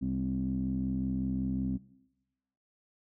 15% pulse tone with low-pass filter, 65.41 Hz, C2, in tune, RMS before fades -32 dBFS, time 0.01-1.78 s, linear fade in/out 20 ms, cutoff 240 Hz, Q 7.4, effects noise-tail reverb RT60 1.0 s tail -21 dB re dry

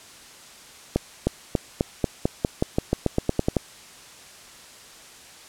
accelerating click train, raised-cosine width 2 ms, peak -6 dBFS, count 16, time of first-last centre 0.96-3.567 s, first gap 310 ms, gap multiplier 0.91, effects white hiss -46 dBFS RMS until 5.48 s + low-pass 9000 Hz 12 dB/octave

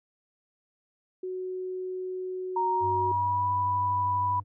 sine tone, 370 Hz, F#4, in tune, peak -31 dBFS, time 1.23-3.12 s, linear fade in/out 5 ms
sine tone with pitch glide, 932.3 to 985.5 Hz, A#5 to B5, 0 to -4 cents, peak -24 dBFS, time 2.56-4.4 s, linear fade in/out 5 ms, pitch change +96 cents, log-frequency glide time 2.7-3.5 s
triangle tone with vibrato, 98 Hz, G2, in tune, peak -32 dBFS, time 2.8-4.44 s, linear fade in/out 50 ms, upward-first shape sine, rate 2.1 Hz, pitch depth 8 cents each way
effects none

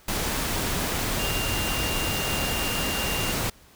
sine tone in noise, 2794 Hz, F7, in tune, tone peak -31 dBFS, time 1.19-3.32 s, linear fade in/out 5 ms, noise pink, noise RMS -27 dBFS, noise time 0.08-3.5 s, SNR -7 dB, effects pink hiss -54 dBFS RMS until 3.75 s

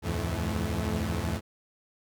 sawtooth tone cluster, 72.7 / 85.6 / 107.7 / 165.3 / 216 Hz, D2 / F2 / A2 / E3 / A3, -17 / -34 / -37 / +5 / -32 cents, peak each -31 / -28 / -31 / -34 / -32 dBFS, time 0.02-1.41 s, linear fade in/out 50 ms, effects none

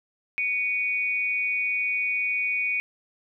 sine tone pair together, 2250 / 2464 Hz, C#7 / D#7, +25 / -17 cents, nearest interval major second, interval 158 cents, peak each -26 dBFS, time 0.38-2.8 s, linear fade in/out 0 ms, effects none

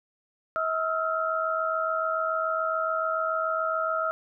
sine tone cluster, 642 / 1287 / 1374 Hz, E5 / E6 / F6, -46 / -42 / -29 cents, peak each -29 dBFS, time 0.56-4.11 s, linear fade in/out 0 ms, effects none

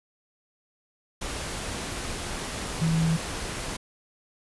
sine tone in noise, 162.7 Hz, E3, 22 cents flat, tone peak -21 dBFS, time 2.81-3.17 s, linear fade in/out 10 ms, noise pink, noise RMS -33 dBFS, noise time 1.21-3.77 s, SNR +9 dB, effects resampled to 24000 Hz

